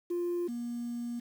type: tone pair in turn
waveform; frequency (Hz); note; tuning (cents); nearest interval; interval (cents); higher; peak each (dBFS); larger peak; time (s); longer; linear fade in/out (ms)
sine; 349.2 / 238.2; F4 / A#3; 0 / +38; perfect fifth; 662; first; -28 / -33; first; 0.1-0.48 / 0.48-1.2; second; 10
effects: tanh soft clip ceiling -26 dBFS + 9-bit